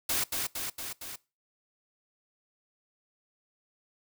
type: noise with echo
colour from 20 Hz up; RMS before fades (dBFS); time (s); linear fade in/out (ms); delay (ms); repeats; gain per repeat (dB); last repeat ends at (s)
white; -29; 0.09-0.24; 5; 230; 4; -3; 1.16
effects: noise-tail reverb RT60 0.3 s tail -22 dB re dry